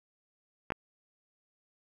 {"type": "clicks", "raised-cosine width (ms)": 0.5, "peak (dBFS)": -17, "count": 2, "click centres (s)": [0.704, 0.721], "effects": ["8-bit"]}